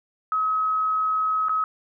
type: tone with dropouts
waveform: sine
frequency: 1277 Hz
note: D#6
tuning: 45 cents sharp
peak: -20 dBFS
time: 0.32-1.64 s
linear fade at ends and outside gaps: 1 ms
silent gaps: 1.485-1.494 s
effects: none